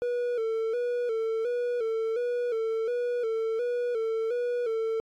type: tone with vibrato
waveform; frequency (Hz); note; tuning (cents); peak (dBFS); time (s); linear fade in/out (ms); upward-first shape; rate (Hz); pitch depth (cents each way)
triangle; 466.2; A#4; 0; -24; 0.02-5; 0; square; 1.4; 71
effects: AAC 64 kbps